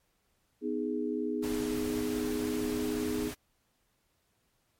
sine chord, G# minor, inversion first, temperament just, 249.2 / 311.5 / 415.3 Hz, B3 / D#4 / G#4, +16 / +2 / 0 cents, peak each -34 dBFS, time 0.61-3.32 s, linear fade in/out 50 ms
pink noise, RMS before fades -41 dBFS, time 1.42-3.35 s, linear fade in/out 20 ms
effects pink hiss -74 dBFS RMS until 4.79 s + MP3 64 kbps

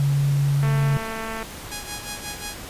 sine tone, 140.8 Hz, C#3, 27 cents sharp, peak -17 dBFS, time 0-0.97 s, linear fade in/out 0 ms
click train, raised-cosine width 0.5 ms, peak -17 dBFS, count 179, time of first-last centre 0.63-1.428 s, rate 223 Hz
5% pulse tone with tremolo, 828 Hz, G#5, 5 cents flat, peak -18 dBFS, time 1.71-2.55 s, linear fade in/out 10 ms, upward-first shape sine, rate 5.6 Hz, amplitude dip 75%
effects pink hiss -37 dBFS RMS until 2.69 s + resampled to 32000 Hz

